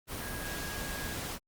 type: tone in noise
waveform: sine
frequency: 1643 Hz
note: G#6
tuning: 19 cents flat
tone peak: -43 dBFS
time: 0.19-1.18 s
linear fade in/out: 50 ms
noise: pink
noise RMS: -38 dBFS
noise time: 0.07-1.39 s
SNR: -8 dB
effects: Opus 32 kbps